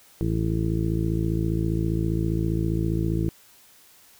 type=harmonic tone; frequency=55 Hz; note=A1; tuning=in tune; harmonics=1 / 2 / 3 / 4 / 5 / 6 / 7 / 8; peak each=-28 / -27 / -27 / -36 / -39 / -28 / -38 / -39 dBFS; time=0.21-3.29 s; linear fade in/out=0 ms; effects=white hiss -54 dBFS RMS until 4.19 s